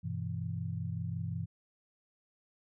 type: chord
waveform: sine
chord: E minor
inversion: first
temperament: equal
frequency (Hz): 98 / 123.47 / 164.81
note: G2 / B2 / E3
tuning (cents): 0 / 0 / 0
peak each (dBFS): -38 / -39 / -38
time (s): 0.03-1.46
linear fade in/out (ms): 20
effects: none